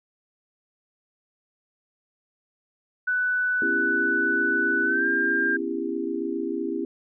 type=tone with pitch glide; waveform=sine; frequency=1491 to 1598 Hz; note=F#6 to G6; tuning=+13 to +33 cents; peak=-21 dBFS; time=3.07-5.57 s; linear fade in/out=10 ms; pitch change=+120 cents; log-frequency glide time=4.84-5.07 s
type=chord; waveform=sine; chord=C# half-diminished seventh; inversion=third; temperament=just; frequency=249.5 / 277.2 / 332.6 / 399.1 Hz; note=B3 / C#4 / E4 / G4; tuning=+18 / 0 / +16 / +31 cents; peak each=-33 / -32 / -29 / -31 dBFS; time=3.62-6.85 s; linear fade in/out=2 ms
effects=none